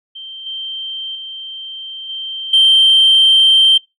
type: tone with level steps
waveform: sine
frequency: 3136 Hz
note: G7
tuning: in tune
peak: -28 / -22 / -26 / -22 / -5 dBFS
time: 0.15-3.78 s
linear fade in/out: 10 ms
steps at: 0.46 / 1.15 / 2.09 / 2.53 s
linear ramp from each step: 5 ms
effects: noise-tail reverb RT60 0.2 s tail -23 dB re dry + tanh soft clip ceiling -3 dBFS